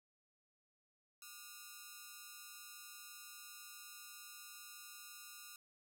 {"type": "ring-modulated tone", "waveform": "5% pulse", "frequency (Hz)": 1318.5, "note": "E6", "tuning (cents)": 0, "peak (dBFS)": -37, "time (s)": [1.22, 5.56], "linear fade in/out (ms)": 2, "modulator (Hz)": 116, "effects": []}